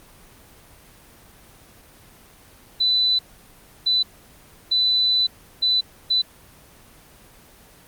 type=tone bursts at uneven times; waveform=sine; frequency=3994 Hz; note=B7; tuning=19 cents sharp; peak=-16 dBFS; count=5; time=2.8-3.19 / 3.86-4.03 / 4.71-5.27 / 5.62-5.81 / 6.1-6.22 s; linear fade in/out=10 ms; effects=pink hiss -49 dBFS RMS until 7.87 s + Opus 24 kbps